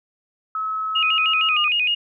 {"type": "tone with pitch glide", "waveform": "sine", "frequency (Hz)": [1290, 1217.6], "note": ["E6", "D#6"], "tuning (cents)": [-38, -38], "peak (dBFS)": -22, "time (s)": [0.55, 1.68], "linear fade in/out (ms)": 2, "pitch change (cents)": -100, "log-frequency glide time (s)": [1.5, 1.57]}
{"type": "tone with vibrato", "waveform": "sine", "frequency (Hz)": 2665, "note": "E7", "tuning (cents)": 18, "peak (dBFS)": -17, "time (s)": [0.95, 1.95], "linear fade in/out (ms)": 10, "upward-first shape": "square", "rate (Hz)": 6.5, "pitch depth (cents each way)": 120}
{"effects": []}